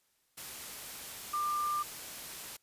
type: tone in noise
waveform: sine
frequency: 1193 Hz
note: D6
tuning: 27 cents sharp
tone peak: -30 dBFS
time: 1.33-1.83 s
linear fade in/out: 10 ms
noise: white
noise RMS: -44 dBFS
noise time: 0.37-2.57 s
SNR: +11 dB
effects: white hiss -74 dBFS RMS until 2.62 s + resampled to 32000 Hz